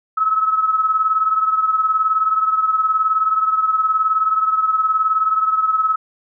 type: beating tone pair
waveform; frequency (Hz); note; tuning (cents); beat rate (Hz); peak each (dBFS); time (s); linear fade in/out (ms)
sine; 1289 / 1308; E6 / E6; -39 / -14; 19; -15 / -21; 0.17-5.96; 10
effects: none

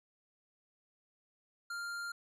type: tone with hard clipping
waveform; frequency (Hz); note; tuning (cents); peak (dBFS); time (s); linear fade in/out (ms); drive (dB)
sine; 1396.9; F6; 0; -40; 1.7-2.12; 5; 13
effects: none

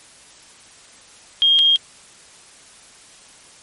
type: tone pair in turn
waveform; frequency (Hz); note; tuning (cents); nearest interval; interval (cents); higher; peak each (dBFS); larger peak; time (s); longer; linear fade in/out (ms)
sine; 3231 / 3231; G#7 / G#7; -48 / -48; unison; 0; neither; -11; neither; 1.42-1.59 / 1.59-1.76; neither; 0
effects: white hiss -46 dBFS RMS until 3.62 s + MP3 48 kbps

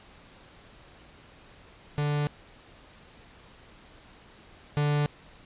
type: tone pair in turn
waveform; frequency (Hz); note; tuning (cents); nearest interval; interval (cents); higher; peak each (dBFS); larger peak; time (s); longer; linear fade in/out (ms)
45% pulse; 146.83 / 146.83; D3 / D3; 0 / 0; unison; 0; neither; -25 / -23; second; 1.98-2.27 / 4.77-5.06; neither; 0
effects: pink hiss -53 dBFS RMS until 5.45 s + resampled to 8000 Hz

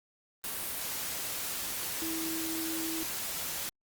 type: tone in noise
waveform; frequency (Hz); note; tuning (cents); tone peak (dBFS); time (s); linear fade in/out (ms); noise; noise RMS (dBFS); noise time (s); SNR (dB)
sine; 324.7; E4; -26; -35; 2.02-3.03; 0; white; -36; 0.44-3.69; -2
effects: Opus 32 kbps

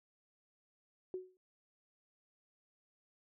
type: tone with exponential decay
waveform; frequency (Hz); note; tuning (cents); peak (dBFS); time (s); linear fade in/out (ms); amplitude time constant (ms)
sine; 370; F#4; 0; -35; 1.14-1.37; 1; 49
effects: none

